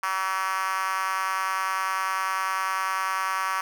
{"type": "tone with high-pass filter", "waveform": "5% pulse", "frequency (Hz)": 190, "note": "F#3", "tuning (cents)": 46, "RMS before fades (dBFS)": -27, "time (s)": [0.03, 3.61], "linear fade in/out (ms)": 2, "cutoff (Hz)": 1100, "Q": 3.8, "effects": []}